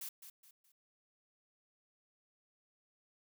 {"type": "noise with echo", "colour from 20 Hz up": "blue", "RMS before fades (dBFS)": -44, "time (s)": [0.01, 0.09], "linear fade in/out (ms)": 5, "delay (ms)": 210, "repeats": 3, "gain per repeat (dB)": -9, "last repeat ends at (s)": 0.72, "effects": []}